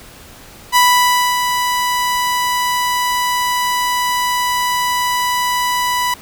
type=tone with ADSR envelope; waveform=sawtooth; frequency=987.8 Hz; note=B5; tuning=in tune; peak=-4 dBFS; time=0.72-6.14 s; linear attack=41 ms; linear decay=610 ms; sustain=-7 dB; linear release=3 ms; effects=pink hiss -39 dBFS RMS until 6.21 s